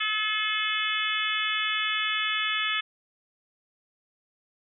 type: harmonic tone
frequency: 430 Hz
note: A4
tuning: 40 cents flat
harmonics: 3 / 4 / 5 / 6 / 7 / 8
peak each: -32 / -32 / -32 / -32 / -32 / -32 dBFS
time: 0-2.81 s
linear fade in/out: 10 ms
effects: none